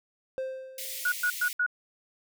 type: tone with exponential decay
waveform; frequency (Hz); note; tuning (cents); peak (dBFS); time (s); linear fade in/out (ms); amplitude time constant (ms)
triangle; 524; C5; +2; -26; 0.38-1.26; 0; 190
type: high-pass noise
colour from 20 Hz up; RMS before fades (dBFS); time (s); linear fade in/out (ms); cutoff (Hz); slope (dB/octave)
white; -37; 0.78-1.53; 2; 1900; 96
type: tone bursts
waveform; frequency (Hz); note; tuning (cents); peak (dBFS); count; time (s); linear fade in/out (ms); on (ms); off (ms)
sine; 1459; F#6; -25; -23; 4; 1.05-1.664; 5; 71; 110
effects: none